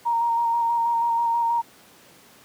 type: tone with vibrato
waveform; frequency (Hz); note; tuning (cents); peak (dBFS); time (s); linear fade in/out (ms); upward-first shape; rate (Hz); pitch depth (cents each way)
sine; 932.3; A#5; 0; -19; 0.05-1.62; 20; square; 6.2; 16
effects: pink hiss -51 dBFS RMS until 2.44 s + high-pass 150 Hz 12 dB/octave